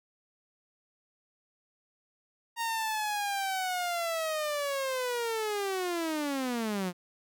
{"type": "linear sweep", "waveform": "sawtooth", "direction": "down", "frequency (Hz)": [932.3, 172.9], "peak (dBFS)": -26, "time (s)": [2.56, 6.93], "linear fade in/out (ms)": 50, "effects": []}